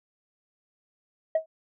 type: tone with exponential decay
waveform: sine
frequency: 639 Hz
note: D#5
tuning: 46 cents sharp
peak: -15 dBFS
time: 1.35-1.46 s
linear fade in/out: 5 ms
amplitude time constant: 22 ms
effects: tanh soft clip ceiling -17 dBFS